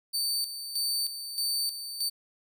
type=tone with tremolo; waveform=sawtooth; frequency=4569 Hz; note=D8; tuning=48 cents flat; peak=-24 dBFS; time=0.13-2.1 s; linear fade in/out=20 ms; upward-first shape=square; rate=1.6 Hz; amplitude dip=65%; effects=none